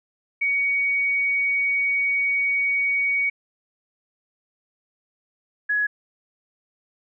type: tone pair in turn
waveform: sine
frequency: 2245 / 1680.9 Hz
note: C#7 / G#6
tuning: +21 / +20 cents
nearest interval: perfect fourth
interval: 501 cents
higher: first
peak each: -19 dBFS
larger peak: neither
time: 0.41-3.3 / 5.69-5.87 s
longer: first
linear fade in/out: 10 ms
effects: none